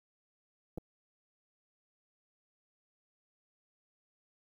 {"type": "clicks", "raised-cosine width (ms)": 2, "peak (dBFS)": -28, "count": 2, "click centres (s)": [0.776, 0.782], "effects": ["10-bit"]}